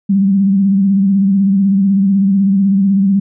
sine tone with vibrato, 195.8 Hz, G3, 2 cents flat, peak -8 dBFS, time 0.09-3.2 s, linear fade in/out 10 ms, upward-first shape sine, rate 16 Hz, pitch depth 55 cents each way, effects none

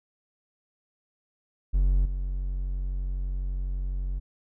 triangle tone with level steps, 46 Hz, F#1, 9 cents flat, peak -17 / -25 dBFS, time 1.73-4.2 s, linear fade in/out 20 ms, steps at 2.05 s, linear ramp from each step 5 ms, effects none

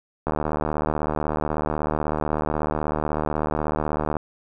click train, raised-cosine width 1 ms, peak -10 dBFS, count 298, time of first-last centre 0.27-4.168 s, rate 76.2 Hz, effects none

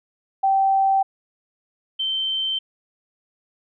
sine tone pair in turn, 777 / 3108 Hz, G5 / G7, -16 / -16 cents, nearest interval 2 octaves, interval 2400 cents, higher second, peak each -15 / -21 dBFS, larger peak first, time 0.43-1.03 / 1.99-2.59 s, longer neither, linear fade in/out 10 ms, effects none

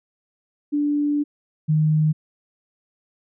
sine tone pair in turn, 292.3 / 154.55 Hz, D4 / D#3, -8 / -11 cents, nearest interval major seventh, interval 1103 cents, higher first, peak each -18 / -15 dBFS, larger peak second, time 0.72-1.24 / 1.68-2.13 s, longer first, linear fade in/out 20 ms, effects none

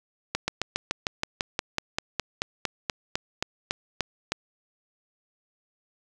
slowing click train, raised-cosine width 0.2 ms, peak -8 dBFS, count 20, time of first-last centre 0.35-4.32 s, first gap 130 ms, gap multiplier 1.05, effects none

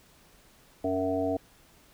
harmonic tone with a mistuned harmonic, 93.9 Hz, F#2, 26 cents sharp, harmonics 1 / 3 / 5 / 7 / 8, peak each -39 / -30 / -32 / -30 / -37 dBFS, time 0.84-1.37 s, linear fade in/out 5 ms, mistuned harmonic 5, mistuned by -21 cents, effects pink hiss -59 dBFS RMS until 1.93 s

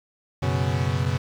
40% pulse chord, F# suspended fourth, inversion none, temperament equal, 92.5 / 123.47 / 138.59 Hz, F#2 / B2 / C#3, 0 / 0 / 0 cents, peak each -25 dBFS, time 0.42-1.18 s, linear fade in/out 10 ms, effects low-pass 6000 Hz 12 dB/octave + 8-bit

